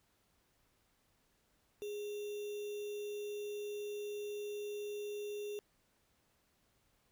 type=tone with sample-and-hold; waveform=sine; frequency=414 Hz; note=G#4; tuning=5 cents flat; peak=-39 dBFS; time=1.82-5.59 s; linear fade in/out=0 ms; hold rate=3150 Hz; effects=pink hiss -75 dBFS RMS until 7.11 s